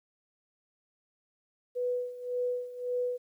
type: tone with tremolo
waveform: sine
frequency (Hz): 493.9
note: B4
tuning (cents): 0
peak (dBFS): -27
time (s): 1.75-3.18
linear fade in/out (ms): 20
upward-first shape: sine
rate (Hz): 1.8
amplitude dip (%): 80
effects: 11-bit